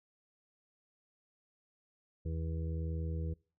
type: harmonic tone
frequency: 81 Hz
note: E2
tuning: 30 cents flat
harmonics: 1 / 2 / 4 / 5 / 6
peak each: -35 / -41 / -49 / -52 / -49 dBFS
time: 2.25-3.34 s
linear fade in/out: 10 ms
effects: noise-tail reverb RT60 0.4 s tail -25 dB re dry